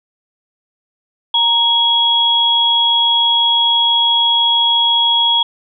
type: tone pair together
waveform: sine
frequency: 932.3 / 3322 Hz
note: A#5 / G#7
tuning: 0 / 0 cents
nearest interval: octave + minor seventh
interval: 2200 cents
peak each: -17 / -11 dBFS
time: 1.34-5.43 s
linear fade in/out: 5 ms
effects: none